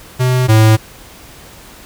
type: tone pair in turn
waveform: square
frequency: 127 / 109.66 Hz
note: B2 / A2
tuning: +49 / -5 cents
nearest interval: minor third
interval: 254 cents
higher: first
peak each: -11 / -6 dBFS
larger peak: second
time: 0.19-0.48 / 0.48-0.77 s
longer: neither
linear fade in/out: 20 ms
effects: pink hiss -38 dBFS RMS until 1.85 s